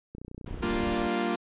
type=click train; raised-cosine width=3 ms; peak=-28 dBFS; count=23; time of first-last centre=0.15-0.871 s; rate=30.5 Hz
type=noise; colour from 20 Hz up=brown; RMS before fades=-38 dBFS; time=0.46-1.07 s; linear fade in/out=5 ms
type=chord; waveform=sawtooth; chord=G minor seventh; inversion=none; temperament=equal with one note detuned; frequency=195.32 / 233.1 / 293.7 / 349.2 Hz; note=G3 / Bb3 / D4 / F4; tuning=-6 / 0 / 0 / 0 cents; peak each=-30 / -27 / -32 / -26 dBFS; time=0.62-1.36 s; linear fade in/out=10 ms
effects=resampled to 8000 Hz